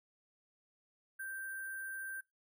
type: tone with sample-and-hold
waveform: sine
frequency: 1568 Hz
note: G6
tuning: in tune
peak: -40 dBFS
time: 1.19-2.21 s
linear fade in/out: 10 ms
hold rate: 11025 Hz
effects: noise-tail reverb RT60 0.2 s tail -20 dB re dry